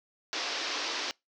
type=band-pass noise; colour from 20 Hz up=white; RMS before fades=-34 dBFS; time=0.33-1.11 s; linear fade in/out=0 ms; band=270 to 5700 Hz; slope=48 dB/octave; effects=noise-tail reverb RT60 0.2 s tail -25 dB re dry